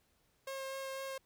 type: tone with vibrato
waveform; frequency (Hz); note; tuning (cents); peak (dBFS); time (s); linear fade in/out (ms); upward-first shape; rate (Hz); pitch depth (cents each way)
sawtooth; 537; C5; +45; -36; 0.47-1.18; 5; sine; 4; 10
effects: pink hiss -74 dBFS RMS until 1.25 s